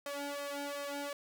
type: tone with flanger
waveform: sawtooth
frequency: 284.9 Hz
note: C#4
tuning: 48 cents sharp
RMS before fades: -40 dBFS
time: 0.06-1.13 s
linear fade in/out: 2 ms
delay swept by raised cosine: 1.6 to 2.22 ms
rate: 2.7 Hz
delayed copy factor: +1
effects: none